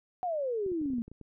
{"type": "exponential sweep", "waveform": "sine", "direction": "down", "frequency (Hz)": [749, 223.9], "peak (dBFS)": -29, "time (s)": [0.23, 1.02], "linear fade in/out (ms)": 0}
{"type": "clicks", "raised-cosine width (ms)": 3, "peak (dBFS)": -34, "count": 10, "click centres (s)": [0.663, 0.718, 0.815, 0.858, 0.903, 0.935, 0.984, 1.08, 1.116, 1.213]}
{"effects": []}